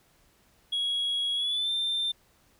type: tone with pitch glide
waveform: sine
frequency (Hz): 3322 to 3581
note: G#7 to A7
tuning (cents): 0 to +30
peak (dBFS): -24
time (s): 0.72-2.12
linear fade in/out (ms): 10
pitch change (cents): +130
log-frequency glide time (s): 1.35-1.71
effects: tanh soft clip ceiling -24 dBFS + pink hiss -64 dBFS RMS until 2.59 s